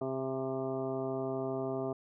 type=harmonic tone with a mistuned harmonic; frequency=132.5 Hz; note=C3; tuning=22 cents sharp; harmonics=1 / 2 / 3 / 4 / 5 / 6 / 7 / 8 / 9; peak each=-42 / -39 / -36 / -48 / -38 / -49 / -51 / -51 / -49 dBFS; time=0.01-1.93 s; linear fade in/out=5 ms; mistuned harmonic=6; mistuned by=+44 cents; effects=none